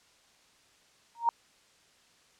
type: tone with exponential growth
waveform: sine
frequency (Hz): 932.3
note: A#5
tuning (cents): 0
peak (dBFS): -18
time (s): 1.15-1.29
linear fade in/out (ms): 1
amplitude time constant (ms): 30
effects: white hiss -63 dBFS RMS until 2.39 s + low-pass 7000 Hz 12 dB/octave